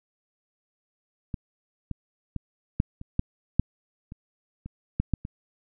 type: clicks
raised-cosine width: 5 ms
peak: -18 / -19 / -18 / -9 / -26 / -10 / -6 / -27 / -25 / -11 / -11 / -22 dBFS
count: 12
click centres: 1.342 / 1.913 / 2.363 / 2.801 / 3.014 / 3.194 / 3.596 / 4.121 / 4.66 / 5 / 5.137 / 5.251 s
effects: none